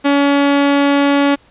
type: tone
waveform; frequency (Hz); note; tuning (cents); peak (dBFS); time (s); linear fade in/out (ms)
sawtooth; 282.8; C#4; +35; -6; 0.04-1.36; 20
effects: pink hiss -50 dBFS RMS until 1.5 s + resampled to 8000 Hz